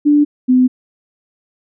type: tone pair in turn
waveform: sine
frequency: 293.7 / 253.8 Hz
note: D4 / B3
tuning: 0 / +47 cents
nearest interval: minor third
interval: 253 cents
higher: first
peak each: -7 dBFS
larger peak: neither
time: 0.05-0.25 / 0.48-0.68 s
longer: neither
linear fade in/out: 20 ms
effects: none